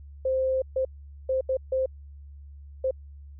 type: tone bursts at uneven times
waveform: sine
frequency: 523.3 Hz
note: C5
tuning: in tune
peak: -22 dBFS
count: 6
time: 0.25-0.62 / 0.76-0.85 / 1.29-1.41 / 1.49-1.57 / 1.72-1.86 / 2.84-2.91 s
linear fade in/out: 5 ms
effects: added 71 Hz sine -42 dBFS peak until 3.39 s